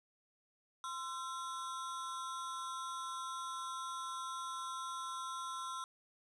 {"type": "ring-modulated tone", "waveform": "square", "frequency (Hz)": 1194, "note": "D6", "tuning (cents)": 28, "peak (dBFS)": -38, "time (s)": [0.84, 5.84], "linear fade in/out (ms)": 0, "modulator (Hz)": 155, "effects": ["resampled to 24000 Hz", "11-bit"]}